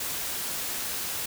white noise, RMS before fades -32 dBFS, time 0-1.26 s, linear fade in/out 5 ms, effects none

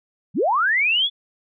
sine linear sweep, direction up, 121.9 to 3500 Hz, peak -16 dBFS, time 0.34-1.1 s, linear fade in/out 50 ms, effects none

